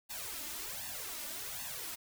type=noise with flanger; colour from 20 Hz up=white; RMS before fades=-42 dBFS; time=0.09-1.96 s; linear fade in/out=20 ms; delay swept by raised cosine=1.1 to 3.4 ms; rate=1.3 Hz; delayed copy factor=+0.9; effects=none